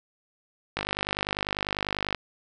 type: click train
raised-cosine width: 0.3 ms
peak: -11 dBFS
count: 70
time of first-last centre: 0.77-2.147 s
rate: 50.1 Hz
effects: none